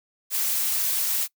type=noise with amplitude modulation; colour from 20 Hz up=blue; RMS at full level=-23 dBFS; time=0.3-1.28 s; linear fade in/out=50 ms; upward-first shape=sine; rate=284 Hz; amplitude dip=35%; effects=noise-tail reverb RT60 0.1 s tail -23 dB re dry